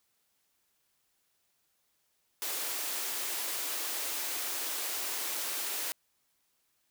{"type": "high-pass noise", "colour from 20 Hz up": "white", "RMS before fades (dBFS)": -35, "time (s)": [2.42, 5.92], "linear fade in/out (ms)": 0, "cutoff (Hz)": 280, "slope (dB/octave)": 48, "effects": ["white hiss -75 dBFS RMS until 6.9 s"]}